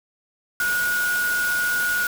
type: tone in noise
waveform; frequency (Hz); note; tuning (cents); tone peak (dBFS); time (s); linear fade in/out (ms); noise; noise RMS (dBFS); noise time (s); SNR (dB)
sine; 1451; F#6; -34; -20; 0.6-2.07; 2; white; -30; 0.6-2.07; +7
effects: none